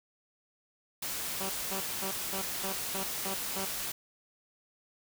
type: noise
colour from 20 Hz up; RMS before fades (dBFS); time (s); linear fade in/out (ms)
white; -36; 1.02-3.92; 5
type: tone bursts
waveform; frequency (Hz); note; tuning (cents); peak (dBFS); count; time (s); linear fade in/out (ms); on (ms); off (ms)
10% pulse; 192.8; G3; -28; -27; 8; 1.4-3.654; 10; 98; 210
effects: none